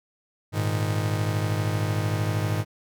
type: chord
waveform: 45% pulse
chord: Ab suspended second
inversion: none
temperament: just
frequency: 103.83 / 116.8 / 155.74 Hz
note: Ab2 / Bb2 / Eb3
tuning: 0 / +4 / +2 cents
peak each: -25 / -31 / -30 dBFS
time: 0.52-2.65 s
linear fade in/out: 50 ms
effects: none